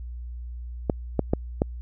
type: clicks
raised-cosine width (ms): 2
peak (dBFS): -7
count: 4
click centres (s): 0.898 / 1.193 / 1.335 / 1.619
effects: added 60 Hz sine -33 dBFS peak until 1.81 s